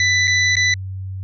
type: tone with dropouts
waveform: sawtooth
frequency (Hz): 1989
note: B6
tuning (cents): +12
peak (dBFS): -10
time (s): 0-0.74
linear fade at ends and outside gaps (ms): 2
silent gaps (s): 0.273-0.277 / 0.555-0.567
effects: added 95 Hz sine -25 dBFS peak until 1.23 s + resampled to 16000 Hz